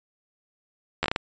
slowing click train, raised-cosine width 0.3 ms, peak -8 dBFS, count 6, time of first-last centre 1.03-1.161 s, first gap 12 ms, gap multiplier 1.4, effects resampled to 16000 Hz

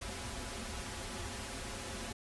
pink noise with comb filter, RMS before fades -42 dBFS, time 0.01-2.13 s, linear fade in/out 10 ms, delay 6.5 ms, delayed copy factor -0.85, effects resampled to 24000 Hz

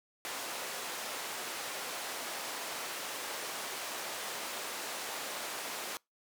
pink band-pass noise, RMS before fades -40 dBFS, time 0.25-5.97 s, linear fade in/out 0 ms, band 510 to 14000 Hz, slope 12 dB/octave, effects noise-tail reverb RT60 0.2 s tail -26 dB re dry

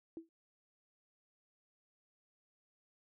sine tone with exponential decay, 328.6 Hz, E4, 5 cents flat, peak -39 dBFS, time 0.17-0.29 s, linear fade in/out 1 ms, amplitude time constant 25 ms, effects none

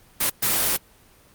white noise bursts at uneven times, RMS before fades -21 dBFS, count 2, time 0.2-0.3 / 0.42-0.77 s, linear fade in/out 10 ms, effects pink hiss -54 dBFS RMS until 1.34 s + Opus 24 kbps

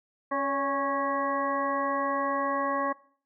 harmonic tone with a mistuned harmonic, 275.8 Hz, C#4, 9 cents flat, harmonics 1 / 2 / 3 / 4 / 6 / 7, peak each -34 / -31 / -36 / -29 / -39 / -39 dBFS, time 0.31-2.93 s, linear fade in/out 10 ms, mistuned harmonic 2, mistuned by +38 cents, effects noise-tail reverb RT60 0.5 s tail -20 dB re dry

